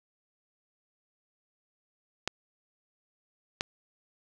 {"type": "clicks", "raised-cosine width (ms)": 0.2, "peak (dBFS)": -11, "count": 2, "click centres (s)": [2.276, 3.609], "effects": []}